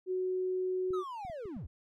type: tone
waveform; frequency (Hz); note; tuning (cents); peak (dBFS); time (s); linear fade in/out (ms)
sine; 370; F#4; 0; -30; 0.06-1.04; 50
type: clicks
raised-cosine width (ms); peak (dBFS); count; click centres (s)
5; -37; 5; 0.906 / 1.25 / 1.299 / 1.456 / 1.566
type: linear sweep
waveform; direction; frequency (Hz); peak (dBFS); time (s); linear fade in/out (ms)
triangle; down; 1318.5 to 47; -37; 0.93-1.67; 10
effects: none